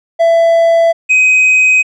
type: tone pair in turn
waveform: triangle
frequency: 667 / 2518 Hz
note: E5 / D#7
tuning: +20 / +20 cents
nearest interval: octave + major seventh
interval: 2300 cents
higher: second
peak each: -4 dBFS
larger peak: neither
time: 0.19-0.93 / 1.09-1.83 s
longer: neither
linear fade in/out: 20 ms
effects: resampled to 24000 Hz